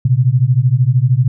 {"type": "beating tone pair", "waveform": "sine", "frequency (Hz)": [120.1, 133.1], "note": ["B2", "C3"], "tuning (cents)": [-48, 30], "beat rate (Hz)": 13, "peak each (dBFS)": -12, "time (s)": [0.05, 1.28], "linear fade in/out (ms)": 5, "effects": []}